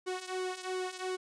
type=tone with flanger; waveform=sawtooth; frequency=370 Hz; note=F#4; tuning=in tune; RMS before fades=-37 dBFS; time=0.06-1.17 s; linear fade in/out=20 ms; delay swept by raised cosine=1.5 to 2.8 ms; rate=2.8 Hz; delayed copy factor=-0.75; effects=resampled to 22050 Hz